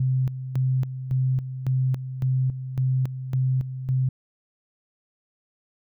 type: tone with tremolo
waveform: sine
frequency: 130 Hz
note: C3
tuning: 11 cents flat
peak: -19 dBFS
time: 0-4.09 s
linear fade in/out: 5 ms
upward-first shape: square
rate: 1.8 Hz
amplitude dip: 70%
effects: none

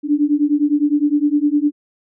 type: beating tone pair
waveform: sine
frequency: 288.7 / 298.5 Hz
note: D4 / D4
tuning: -30 / +28 cents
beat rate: 9.8 Hz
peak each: -16 dBFS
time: 0.03-1.72 s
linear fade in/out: 50 ms
effects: none

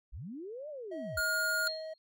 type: linear two-way sweep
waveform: sine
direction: up then down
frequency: 35.68 to 622.3 to 35.68 Hz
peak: -40 dBFS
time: 0.12-1.21 s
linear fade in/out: 20 ms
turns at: 0.69 s
type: tone with pitch glide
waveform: triangle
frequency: 640 to 634.8 Hz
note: D#5 to D#5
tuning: +49 to +35 cents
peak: -37 dBFS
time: 0.91-1.94 s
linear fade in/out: 10 ms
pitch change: -14 cents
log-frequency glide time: 1.04-1.1 s
type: tone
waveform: square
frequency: 1426 Hz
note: F6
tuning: 36 cents sharp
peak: -30 dBFS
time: 1.17-1.68 s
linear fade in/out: 5 ms
type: tone with exponential decay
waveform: sine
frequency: 4255 Hz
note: C8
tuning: 28 cents sharp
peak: -31 dBFS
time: 1.67-1.98 s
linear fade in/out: 0 ms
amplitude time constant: 67 ms
effects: none

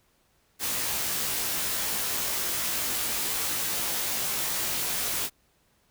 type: noise with comb filter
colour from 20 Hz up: white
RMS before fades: -29 dBFS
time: 0.59-5.3 s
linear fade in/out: 50 ms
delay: 18 ms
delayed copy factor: +0.9
effects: pink hiss -67 dBFS RMS until 5.9 s

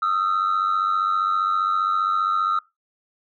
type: tone pair together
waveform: sine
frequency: 1244.5 / 1339.6 Hz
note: D#6 / E6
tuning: 0 / +27 cents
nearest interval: minor second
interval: 127 cents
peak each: -20 dBFS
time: 0.02-2.59 s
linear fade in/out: 5 ms
effects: noise-tail reverb RT60 0.2 s tail -22 dB re dry + tanh soft clip ceiling -15 dBFS

